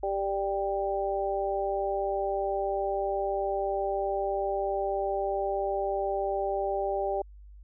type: harmonic tone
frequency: 196.9 Hz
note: G3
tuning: 8 cents sharp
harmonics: 2 / 3 / 4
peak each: -31 / -31 / -31 dBFS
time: 0.03-7.22 s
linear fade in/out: 5 ms
effects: added 50 Hz sine -46 dBFS peak until 7.63 s